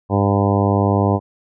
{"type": "harmonic tone", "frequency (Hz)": 100, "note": "G2", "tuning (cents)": 35, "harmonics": [1, 2, 3, 4, 5, 6, 7, 8, 9, 10], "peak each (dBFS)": [-17, -20, -22, -23, -24, -25, -25, -26, -27, -27], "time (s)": [0.09, 1.2], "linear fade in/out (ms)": 50, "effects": []}